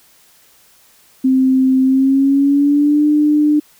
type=tone with pitch glide; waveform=sine; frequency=261.6 to 298.8 Hz; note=C4 to D4; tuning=0 to +30 cents; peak=-9 dBFS; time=1.24-3.6 s; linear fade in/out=10 ms; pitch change=+230 cents; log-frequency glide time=1.83-3.05 s; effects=white hiss -50 dBFS RMS until 3.79 s